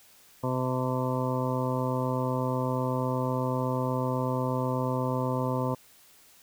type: harmonic tone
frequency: 128.1 Hz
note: C3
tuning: 36 cents flat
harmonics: 1 / 2 / 3 / 4 / 5 / 7 / 8 / 9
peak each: -30 / -32 / -37 / -33 / -37 / -36 / -36 / -42 dBFS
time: 0.43-5.75 s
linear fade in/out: 10 ms
effects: white hiss -57 dBFS RMS until 6.42 s